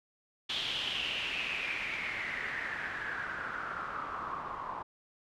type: noise with low-pass filter sweep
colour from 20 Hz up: white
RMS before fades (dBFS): -37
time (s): 0.49-4.83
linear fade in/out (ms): 10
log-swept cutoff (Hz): 3400 to 1000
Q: 6.3
effects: none